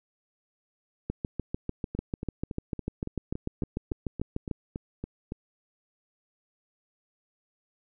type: two click trains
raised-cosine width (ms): 3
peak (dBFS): -21 / -17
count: 13 / 24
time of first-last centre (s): 1.95-5.321 / 1.1-4.512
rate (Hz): 3.56 / 6.74
effects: none